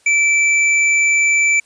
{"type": "tone", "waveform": "square", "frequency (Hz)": 2325, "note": "D7", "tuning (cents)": -18, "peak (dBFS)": -12, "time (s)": [0.06, 1.6], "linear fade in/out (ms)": 5, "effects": ["white hiss -54 dBFS RMS until 1.65 s", "resampled to 22050 Hz"]}